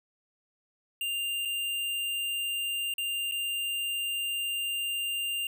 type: tone with dropouts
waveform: square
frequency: 2794 Hz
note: F7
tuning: in tune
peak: -30 dBFS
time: 1.01-5.47 s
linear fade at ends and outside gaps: 2 ms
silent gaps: 1.452-1.455 / 2.939-2.981 / 3.313-3.32 s
effects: none